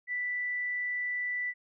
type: tone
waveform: sine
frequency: 1975.5 Hz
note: B6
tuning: in tune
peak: -30 dBFS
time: 0.07-1.54 s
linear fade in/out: 50 ms
effects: none